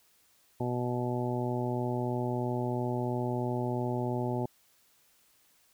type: harmonic tone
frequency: 123 Hz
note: B2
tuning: 7 cents flat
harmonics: 1 / 2 / 3 / 4 / 5 / 6 / 7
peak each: -33 / -35 / -35 / -42 / -39 / -43 / -39 dBFS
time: 0.6-4.46 s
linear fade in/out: 5 ms
effects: white hiss -66 dBFS RMS until 5.73 s